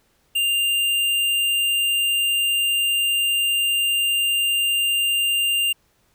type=tone with hard clipping; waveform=sine; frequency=2795 Hz; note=F7; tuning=1 cent sharp; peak=-19 dBFS; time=0.35-5.73 s; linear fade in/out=10 ms; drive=15 dB; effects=pink hiss -63 dBFS RMS until 6.14 s